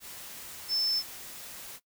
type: tone in noise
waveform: sine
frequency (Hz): 5280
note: E8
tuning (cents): +2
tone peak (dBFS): -26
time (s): 0.68-1.03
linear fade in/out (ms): 50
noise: white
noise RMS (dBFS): -44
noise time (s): 0-1.8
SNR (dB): +15
effects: noise-tail reverb RT60 0.1 s tail -18 dB re dry